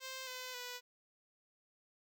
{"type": "tone with pitch steps", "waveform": "5% pulse", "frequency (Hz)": [523.3, 507.8, 492.8], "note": ["C5", "B4", "B4"], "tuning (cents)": [0, 48, -4], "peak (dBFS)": -32, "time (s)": [0, 0.81], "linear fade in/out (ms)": 50, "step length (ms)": 270, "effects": []}